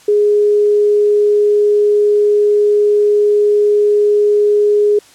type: tone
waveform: sine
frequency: 415.3 Hz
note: G#4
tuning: in tune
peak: -8 dBFS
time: 0.08-4.99 s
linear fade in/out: 5 ms
effects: white hiss -44 dBFS RMS until 5.14 s + low-pass 9000 Hz 12 dB/octave